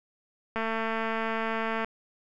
click train, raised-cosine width 0.5 ms, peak -16 dBFS, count 289, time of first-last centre 0.56-1.846 s, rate 224 Hz, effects none

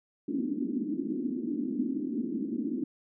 pink band-pass noise, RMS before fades -32 dBFS, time 0.28-2.84 s, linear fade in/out 5 ms, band 230 to 310 Hz, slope 48 dB/octave, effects none

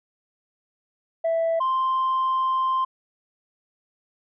sine tone pair in turn, 659.3 / 1046.6 Hz, E5 / C6, 0 / 0 cents, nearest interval minor sixth, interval 800 cents, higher second, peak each -18 / -18 dBFS, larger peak neither, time 1.24-1.6 / 1.6-2.85 s, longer second, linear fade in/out 10 ms, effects tanh soft clip ceiling -18 dBFS

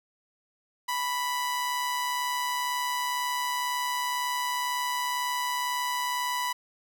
sawtooth tone with amplitude modulation, 987.8 Hz, B5, in tune, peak -22 dBFS, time 0.88-6.53 s, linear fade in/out 10 ms, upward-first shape sine, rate 142 Hz, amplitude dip 35%, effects none

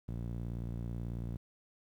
sawtooth tone with band-pass filter, 58.3 Hz, A#1, 1 cent sharp, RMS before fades -39 dBFS, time 0.08-1.37 s, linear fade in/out 5 ms, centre 140 Hz, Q 1.1, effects 11-bit

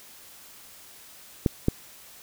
clicks, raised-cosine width 3 ms, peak -7 dBFS, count 2, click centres 1.462 / 1.684 s, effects white hiss -49 dBFS RMS until 2.22 s

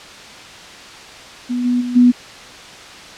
sine tone with level steps, 245.6 Hz, B3, 9 cents flat, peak -17 / -13 / -20 / -6 dBFS, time 1.49-2.12 s, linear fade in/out 20 ms, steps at 1.64 / 1.8 / 1.95 s, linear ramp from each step 20 ms, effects white hiss -36 dBFS RMS until 3.17 s + low-pass 5000 Hz 12 dB/octave

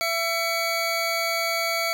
25% pulse tone pair together, 670 / 2250 Hz, E5 / C#7, +28 / +25 cents, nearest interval octave + major sixth, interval 2097 cents, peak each -22 dBFS, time 0.01-1.93 s, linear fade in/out 0 ms, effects none

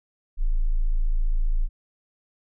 sine tone, 27.5 Hz, A0, in tune, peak -18 dBFS, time 0.37-1.69 s, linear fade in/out 50 ms, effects none

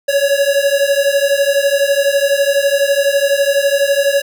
square beating tone pair, 554.4 / 566.4 Hz, C#5 / C#5, 0 / +37 cents, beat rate 12 Hz, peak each -15 dBFS, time 0.08-4.22 s, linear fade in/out 10 ms, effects none

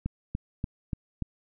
click train, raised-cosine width 5 ms, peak -17 dBFS, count 5, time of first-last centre 0.06-1.223 s, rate 3.44 Hz, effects none

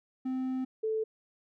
triangle / sine tone pair in turn, 259.1 / 438.8 Hz, C4 / A4, -17 / -5 cents, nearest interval major sixth, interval 912 cents, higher second, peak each -28 dBFS, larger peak neither, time 0.25-0.65 / 0.83-1.04 s, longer first, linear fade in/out 10 ms, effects none

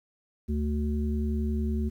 harmonic tone, 74.1 Hz, D2, 16 cents sharp, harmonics 1 / 3 / 5, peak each -27 / -30 / -38 dBFS, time 0.48-1.9 s, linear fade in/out 20 ms, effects 10-bit

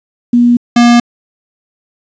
sine / square tone pair in turn, 240.6 / 238.5 Hz, B3 / A#3, -45 / +40 cents, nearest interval unison, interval 15 cents, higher first, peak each -4 dBFS, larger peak neither, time 0.33-0.57 / 0.76-1 s, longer neither, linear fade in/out 5 ms, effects resampled to 16000 Hz + 7-bit

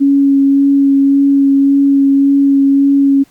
sine tone with vibrato, 277.2 Hz, C#4, in tune, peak -6 dBFS, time 0-3.24 s, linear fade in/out 20 ms, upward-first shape sine, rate 1.8 Hz, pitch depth 11 cents each way, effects pink hiss -50 dBFS RMS until 3.3 s

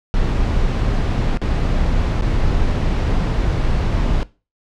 brown noise with dropouts, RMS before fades -17 dBFS, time 0.14-4.23 s, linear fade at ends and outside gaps 0 ms, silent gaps 1.372-1.416 / 2.211-2.222 s, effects noise-tail reverb RT60 0.3 s tail -19 dB re dry + low-pass 5000 Hz 12 dB/octave

